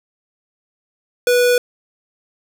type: tone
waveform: square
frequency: 490 Hz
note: B4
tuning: 14 cents flat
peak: -12 dBFS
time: 1.27-1.58 s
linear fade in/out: 2 ms
effects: none